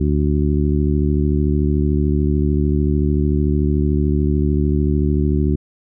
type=harmonic tone; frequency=73.5 Hz; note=D2; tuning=2 cents sharp; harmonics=1 / 2 / 3 / 4 / 5; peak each=-17 / -20 / -22 / -23 / -24 dBFS; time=0-5.56 s; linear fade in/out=10 ms; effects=none